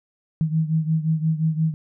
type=beating tone pair; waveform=sine; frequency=157.6 / 163.3 Hz; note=D#3 / E3; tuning=+23 / -16 cents; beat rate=5.7 Hz; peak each=-20 / -24 dBFS; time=0.41-1.74 s; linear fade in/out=0 ms; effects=none

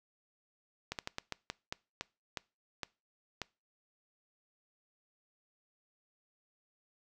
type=slowing click train; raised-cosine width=0.2 ms; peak=-19 dBFS; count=11; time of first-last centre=0.92-3.417 s; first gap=68 ms; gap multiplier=1.27; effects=noise-tail reverb RT60 0.3 s tail -23 dB re dry

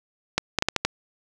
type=clicks; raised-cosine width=0.2 ms; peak=-3 dBFS; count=6; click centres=0.38 / 0.587 / 0.624 / 0.686 / 0.763 / 0.85 s; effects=none

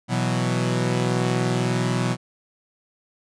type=chord; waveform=sawtooth; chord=B suspended fourth; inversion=none; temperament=equal; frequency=123.47 / 164.81 / 185 Hz; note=B2 / E3 / F#3; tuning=0 / 0 / 0 cents; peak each=-19 / -23 / -22 dBFS; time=0.08-2.17 s; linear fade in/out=50 ms; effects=resampled to 22050 Hz

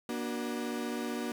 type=chord; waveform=35% pulse; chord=Bb augmented; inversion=none; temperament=equal with one note detuned; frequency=238.3 / 293.7 / 370 Hz; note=Bb3 / D4 / F#4; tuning=+38 / 0 / 0 cents; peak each=-34 / -38 / -38 dBFS; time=0.09-1.32 s; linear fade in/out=2 ms; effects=10-bit

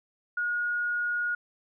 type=tone; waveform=sine; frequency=1441 Hz; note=F#6; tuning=46 cents flat; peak=-26 dBFS; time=0.37-1.35 s; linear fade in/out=5 ms; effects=none

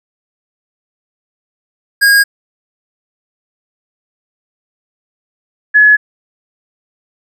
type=tone pair in turn; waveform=square / sine; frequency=1632 / 1698.4 Hz; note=G#6 / G#6; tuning=-31 / +38 cents; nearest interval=minor second; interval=69 cents; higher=second; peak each=-6 / -3 dBFS; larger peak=second; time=2.01-2.24 / 5.74-5.97 s; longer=neither; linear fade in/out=20 ms; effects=none

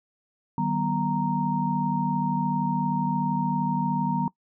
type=tone cluster; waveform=sine; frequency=153.4 / 190.6 / 243.6 / 930 Hz; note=D#3 / G3 / B3 / A#5; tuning=-24 / -48 / -24 / -4 cents; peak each=-29 / -28 / -29 / -27 dBFS; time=0.58-4.28 s; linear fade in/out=2 ms; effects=noise-tail reverb RT60 0.1 s tail -21 dB re dry

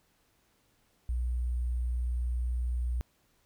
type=tone with sample-and-hold; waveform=sine; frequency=60.8 Hz; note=B1; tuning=26 cents flat; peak=-28 dBFS; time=1.09-3.01 s; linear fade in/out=0 ms; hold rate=8820 Hz; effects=pink hiss -70 dBFS RMS until 3.45 s

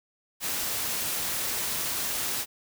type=noise; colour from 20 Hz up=white; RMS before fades=-30 dBFS; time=0.4-2.46 s; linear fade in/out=50 ms; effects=none

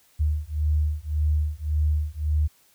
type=beating tone pair; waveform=sine; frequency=75 / 76.8 Hz; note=D2 / D#2; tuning=+37 / -22 cents; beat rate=1.8 Hz; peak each=-24 dBFS; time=0.19-2.48 s; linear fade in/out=20 ms; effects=white hiss -60 dBFS RMS until 2.74 s

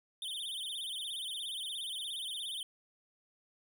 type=tone with vibrato; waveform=square; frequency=3347 Hz; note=G#7; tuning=13 cents sharp; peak=-38 dBFS; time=0.22-2.63 s; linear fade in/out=2 ms; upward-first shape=sine; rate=17 Hz; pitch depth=180 cents each way; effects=none

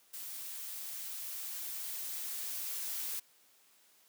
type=noise with level ramp; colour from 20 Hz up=blue; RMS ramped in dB=-44 to -38 dBFS; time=0.13-3.2 s; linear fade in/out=10 ms; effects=white hiss -66 dBFS RMS until 4.08 s + high-pass 200 Hz 12 dB/octave

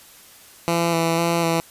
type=tone with vibrato; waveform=10% pulse; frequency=167.4 Hz; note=E3; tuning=27 cents sharp; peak=-10 dBFS; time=0.68-1.6 s; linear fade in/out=0 ms; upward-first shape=square; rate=2 Hz; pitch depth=17 cents each way; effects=white hiss -47 dBFS RMS until 1.7 s + resampled to 32000 Hz

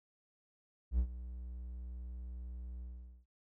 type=tone with ADSR envelope; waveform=triangle; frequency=61.1 Hz; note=B1; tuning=18 cents flat; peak=-24 dBFS; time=0.91-3.26 s; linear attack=78 ms; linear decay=76 ms; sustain=-16 dB; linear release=450 ms; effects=none

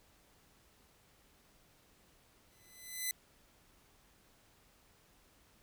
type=tone with exponential growth; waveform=5% pulse; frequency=2014 Hz; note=B6; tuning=33 cents sharp; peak=-22 dBFS; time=2.51-3.11 s; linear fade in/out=1 ms; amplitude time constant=130 ms; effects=pink hiss -67 dBFS RMS until 5.62 s

